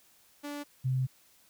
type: tone pair in turn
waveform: sawtooth / sine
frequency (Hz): 290.1 / 129.9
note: D4 / C3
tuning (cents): -21 / -12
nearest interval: octave + major second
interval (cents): 1391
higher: first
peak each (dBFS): -33 / -26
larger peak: second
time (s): 0.43-0.64 / 0.84-1.07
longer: second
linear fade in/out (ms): 20
effects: white hiss -63 dBFS RMS until 1.49 s